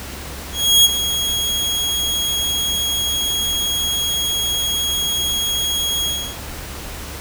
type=tone with ADSR envelope; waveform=sawtooth; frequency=3298 Hz; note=G#7; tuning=13 cents flat; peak=-4 dBFS; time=0.52-6.38 s; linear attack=330 ms; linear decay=23 ms; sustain=-11 dB; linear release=320 ms; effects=added 70 Hz sine -34 dBFS peak until 7.2 s + pink hiss -32 dBFS RMS until 7.2 s